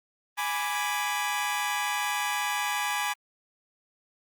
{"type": "chord", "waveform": "20% pulse", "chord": "G# diminished", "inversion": "none", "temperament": "equal", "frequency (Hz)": [830.6, 987.8, 1174.7], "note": ["G#5", "B5", "D6"], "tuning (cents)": [0, 0, 0], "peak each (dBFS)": [-25, -27, -29], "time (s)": [0.37, 3.14], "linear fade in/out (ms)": 20, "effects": ["Opus 32 kbps"]}